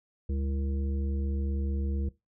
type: harmonic tone with a mistuned harmonic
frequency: 67 Hz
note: C2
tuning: 42 cents sharp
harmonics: 1 / 3 / 5 / 7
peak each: -28 / -38 / -42 / -45 dBFS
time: 0.29-2.09 s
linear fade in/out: 5 ms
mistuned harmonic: 1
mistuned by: +130 cents
effects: noise-tail reverb RT60 0.2 s tail -18 dB re dry